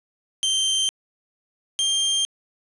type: tone pair in turn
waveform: sawtooth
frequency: 3136 / 3182 Hz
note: G7 / G7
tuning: 0 / +25 cents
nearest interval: unison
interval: 25 cents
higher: second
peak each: -16 dBFS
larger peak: neither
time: 0.43-0.89 / 1.79-2.25 s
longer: neither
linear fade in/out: 0 ms
effects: resampled to 24000 Hz + 7-bit